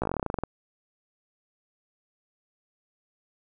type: slowing click train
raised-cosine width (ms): 1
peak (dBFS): -14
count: 15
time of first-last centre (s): 0.02-0.436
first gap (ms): 16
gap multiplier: 1.09
effects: none